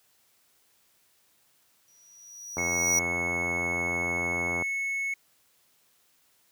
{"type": "tone with exponential growth", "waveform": "square", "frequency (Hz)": 5800, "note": "F#8", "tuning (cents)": -35, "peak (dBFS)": -21, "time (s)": [1.88, 2.99], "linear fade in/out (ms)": 1, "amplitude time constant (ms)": 240}
{"type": "click train", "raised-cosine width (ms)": 1, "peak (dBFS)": -19, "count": 179, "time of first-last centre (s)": [2.57, 4.623], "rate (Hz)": 86.7}
{"type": "tone", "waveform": "triangle", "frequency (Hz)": 2200, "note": "C#7", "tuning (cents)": -14, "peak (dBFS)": -26, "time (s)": [2.58, 5.14], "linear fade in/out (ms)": 5}
{"effects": ["white hiss -66 dBFS RMS until 6.51 s", "high-pass 60 Hz 12 dB/octave"]}